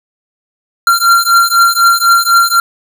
square beating tone pair, 1376 / 1380 Hz, F6 / F6, -26 / -21 cents, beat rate 4 Hz, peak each -10 dBFS, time 0.87-2.6 s, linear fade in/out 2 ms, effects none

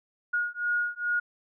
sine beating tone pair, 1438 / 1440.4 Hz, F#6 / F#6, -50 / -47 cents, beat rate 2.4 Hz, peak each -29 dBFS, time 0.33-1.2 s, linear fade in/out 10 ms, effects none

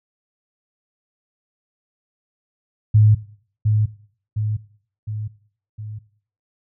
sine tone with echo, 107 Hz, A2, 48 cents flat, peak -9 dBFS, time 2.94-3.15 s, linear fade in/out 10 ms, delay 710 ms, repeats 4, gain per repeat -5 dB, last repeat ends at 5.99 s, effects noise-tail reverb RT60 0.5 s tail -17 dB re dry

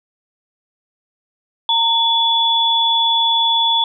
sine tone pair together, 918 / 3428 Hz, A#5 / A7, -27 / -46 cents, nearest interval octave + major seventh, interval 2281 cents, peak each -17 / -14 dBFS, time 1.69-3.84 s, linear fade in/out 2 ms, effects none

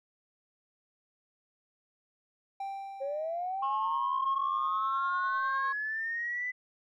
triangle tone with exponential decay, 785 Hz, G5, 2 cents sharp, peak -31 dBFS, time 2.6-4.35 s, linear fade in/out 5 ms, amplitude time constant 380 ms
sine linear sweep, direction up, 535 to 2009 Hz, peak -31 dBFS, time 3-6.52 s, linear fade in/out 20 ms
sine tone with tremolo, 1080 Hz, C#6, 45 cents flat, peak -27 dBFS, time 3.62-5.73 s, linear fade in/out 10 ms, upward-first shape triangle, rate 9.9 Hz, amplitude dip 25%
effects tanh soft clip ceiling -23 dBFS

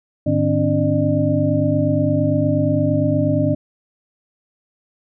sine tone cluster, 105.3 / 152.4 / 263.3 / 291.9 / 601 Hz, G#2 / D#3 / C4 / D4 / D5, +24 / -36 / +11 / -10 / +40 cents, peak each -21 dBFS, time 0.26-3.55 s, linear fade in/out 10 ms, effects none

